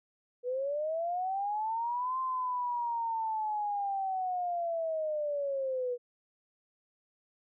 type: linear two-way sweep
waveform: sine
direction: up then down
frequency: 483.1 to 1046.5 to 483.1 Hz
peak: -30 dBFS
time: 0.43-5.98 s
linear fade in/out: 50 ms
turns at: 2.19 s
effects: none